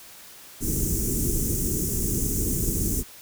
pink band-stop noise, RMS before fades -25 dBFS, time 0.6-3.04 s, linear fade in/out 50 ms, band 410 to 6100 Hz, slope 48 dB/octave, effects white hiss -46 dBFS RMS until 3.21 s

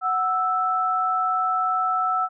sine tone pair together, 740.4 / 1318.5 Hz, F#5 / E6, +1 / 0 cents, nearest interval minor seventh, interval 999 cents, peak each -25 / -21 dBFS, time 0.01-2.29 s, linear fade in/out 50 ms, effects none

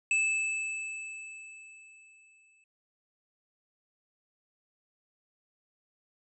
square tone with exponential decay, 2623 Hz, E7, 9 cents flat, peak -24 dBFS, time 0.11-2.64 s, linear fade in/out 2 ms, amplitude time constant 550 ms, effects resampled to 22050 Hz

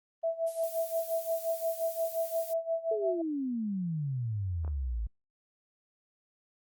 sine tone with tremolo, 659 Hz, E5, 1 cent flat, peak -26 dBFS, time 0.23-3.22 s, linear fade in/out 10 ms, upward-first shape sine, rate 5.7 Hz, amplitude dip 85%
violet noise, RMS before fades -43 dBFS, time 0.46-2.54 s, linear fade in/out 20 ms
sine exponential sweep, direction down, 448.1 to 51.8 Hz, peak -30 dBFS, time 2.91-5.07 s, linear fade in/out 5 ms
clicks, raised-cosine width 1 ms, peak -33 dBFS, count 2, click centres 4.648 / 4.678 s
effects Opus 32 kbps

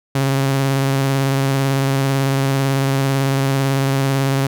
sawtooth tone with vibrato, 136.1 Hz, C#3, 31 cents flat, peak -11 dBFS, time 0.15-4.47 s, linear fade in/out 5 ms, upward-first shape square, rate 18 Hz, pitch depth 19 cents each way, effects none

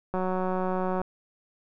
click train, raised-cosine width 1 ms, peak -16 dBFS, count 163, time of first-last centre 0.14-1.016 s, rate 185 Hz, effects none

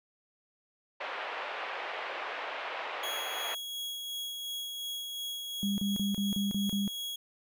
pink band-pass noise, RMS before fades -38 dBFS, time 1-3.55 s, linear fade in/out 10 ms, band 530 to 3000 Hz, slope 24 dB/octave
40% pulse tone with tremolo, 3322 Hz, G#7, in tune, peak -34 dBFS, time 3.03-7.16 s, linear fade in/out 5 ms, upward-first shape sine, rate 2.8 Hz, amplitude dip 30%
sine tone bursts, 200.7 Hz, G3, 41 cents sharp, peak -28 dBFS, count 7, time 5.63-6.878 s, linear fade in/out 0 ms, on 150 ms, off 33 ms
effects none

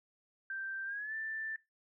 sine tone with pitch glide, 1568 to 1770.2 Hz, G6 to A6, 0 to +10 cents, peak -37 dBFS, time 0.5-1.56 s, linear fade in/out 2 ms, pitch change +210 cents, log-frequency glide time 0.85-1.14 s, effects noise-tail reverb RT60 0.2 s tail -18 dB re dry

